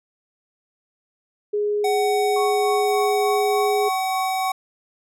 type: tone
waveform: sine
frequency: 415.3 Hz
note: G#4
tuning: in tune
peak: -19 dBFS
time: 1.53-3.89 s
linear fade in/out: 10 ms
type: tone with pitch glide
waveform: square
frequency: 750 to 756.1 Hz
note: F#5 to F#5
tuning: +23 to +37 cents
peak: -22 dBFS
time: 1.84-4.52 s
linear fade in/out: 5 ms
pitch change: +14 cents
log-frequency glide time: 2.84-3.78 s
type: tone with tremolo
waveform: sine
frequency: 1104 Hz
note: C#6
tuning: 7 cents flat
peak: -25 dBFS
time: 2.36-4.52 s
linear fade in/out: 5 ms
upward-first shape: sine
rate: 3.4 Hz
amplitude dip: 70%
effects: none